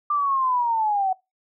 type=linear sweep; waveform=sine; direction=down; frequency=1190 to 741 Hz; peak=-19 dBFS; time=0.1-1.13 s; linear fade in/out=5 ms; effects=noise-tail reverb RT60 0.2 s tail -22 dB re dry